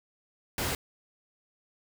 pink noise, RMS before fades -31 dBFS, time 0.58-0.75 s, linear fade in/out 2 ms, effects none

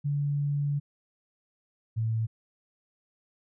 sine tone pair in turn, 143.8 / 112.04 Hz, D3 / A2, -36 / +32 cents, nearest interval major third, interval 432 cents, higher first, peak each -25 dBFS, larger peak neither, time 0.04-0.8 / 1.96-2.27 s, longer first, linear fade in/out 20 ms, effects none

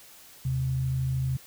sine tone pair together, 77.78 / 130.81 Hz, D#2 / C3, 0 / 0 cents, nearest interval major sixth, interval 900 cents, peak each -35 / -25 dBFS, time 0.45-1.37 s, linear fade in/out 5 ms, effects white hiss -51 dBFS RMS until 1.46 s

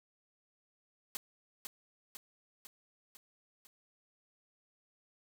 white noise with echo, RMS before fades -39 dBFS, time 1.15-1.17 s, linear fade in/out 0 ms, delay 500 ms, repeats 5, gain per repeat -4 dB, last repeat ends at 3.67 s, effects none

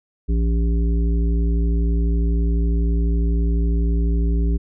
harmonic tone, 57 Hz, A#1, 38 cents flat, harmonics 1 / 3 / 5 / 7, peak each -16 / -26 / -30 / -33 dBFS, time 0.28-4.58 s, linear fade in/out 20 ms, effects none

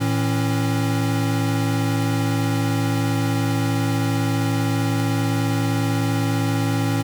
square tone cluster, 111.2 / 161.2 / 273.8 Hz, A2 / E3 / C#4, +19 / -38 / -21 cents, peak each -22 / -27 / -24 dBFS, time 0-7.03 s, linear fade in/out 20 ms, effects none

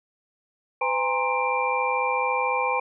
sine tone cluster, 506 / 814 / 928 / 1052 / 2364 Hz, B4 / G#5 / A#5 / C6 / D7, +42 / -35 / -8 / +9 / +11 cents, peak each -28 dBFS, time 0.81-2.8 s, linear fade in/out 5 ms, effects none

